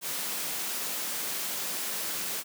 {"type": "high-pass noise", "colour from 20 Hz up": "white", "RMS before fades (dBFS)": -33, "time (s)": [0.01, 2.44], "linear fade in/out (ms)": 50, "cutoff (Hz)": 140, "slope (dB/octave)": 96, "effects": []}